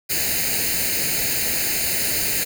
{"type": "noise with comb filter", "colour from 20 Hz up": "white", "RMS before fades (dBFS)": -22, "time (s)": [0.09, 2.45], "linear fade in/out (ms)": 20, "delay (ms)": 0.44, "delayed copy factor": 0.8, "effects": []}